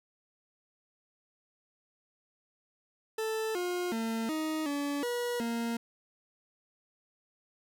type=tone with pitch steps; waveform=40% pulse; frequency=440.4 / 356.6 / 226.1 / 313.2 / 286 / 483 / 232.5 Hz; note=A4 / F4 / A3 / D#4 / D4 / B4 / A#3; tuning=+2 / +36 / +47 / +11 / -46 / -39 / -4 cents; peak=-30 dBFS; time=3.18-5.77 s; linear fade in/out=5 ms; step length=370 ms; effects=none